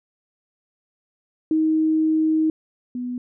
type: tone pair in turn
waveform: sine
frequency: 315.1 / 247.1 Hz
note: D#4 / B3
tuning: +22 / +1 cents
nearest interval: major third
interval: 421 cents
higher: first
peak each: -16 / -25 dBFS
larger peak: first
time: 1.51-2.5 / 2.95-3.18 s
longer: first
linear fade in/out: 2 ms
effects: none